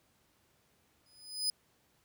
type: tone with exponential growth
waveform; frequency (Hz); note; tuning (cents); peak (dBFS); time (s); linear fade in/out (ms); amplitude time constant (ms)
35% pulse; 5000; D#8; +8; -26; 1.06-1.5; 2; 95
effects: pink hiss -71 dBFS RMS until 2.04 s + high-pass 60 Hz 12 dB/octave